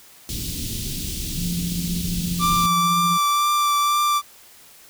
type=band-stop noise; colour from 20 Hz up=pink; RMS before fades=-28 dBFS; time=0.29-2.66 s; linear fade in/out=0 ms; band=300 to 3200 Hz; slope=24 dB/octave
type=tone with tremolo; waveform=sine; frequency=174 Hz; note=F3; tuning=6 cents flat; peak=-22 dBFS; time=1.37-3.18 s; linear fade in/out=20 ms; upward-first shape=sine; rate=15 Hz; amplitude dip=40%
type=tone with vibrato; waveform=45% pulse; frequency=1174.7 Hz; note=D6; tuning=in tune; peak=-17 dBFS; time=2.39-4.22 s; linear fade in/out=50 ms; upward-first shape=triangle; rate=2 Hz; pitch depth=15 cents each way
effects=white hiss -48 dBFS RMS until 4.89 s